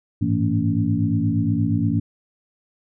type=tone cluster; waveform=sine; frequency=102 / 110.5 / 166 / 228.6 / 283.6 Hz; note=G#2 / A2 / E3 / A#3 / C#4; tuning=-31 / +8 / +12 / -34 / +40 cents; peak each=-24 dBFS; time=0.21-2 s; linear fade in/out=10 ms; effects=none